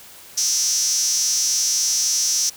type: tone with high-pass filter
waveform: sawtooth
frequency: 256.5 Hz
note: C4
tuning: 34 cents flat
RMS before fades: -20 dBFS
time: 0.37-2.5 s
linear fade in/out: 10 ms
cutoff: 5800 Hz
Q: 9.4
effects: white hiss -43 dBFS RMS until 2.56 s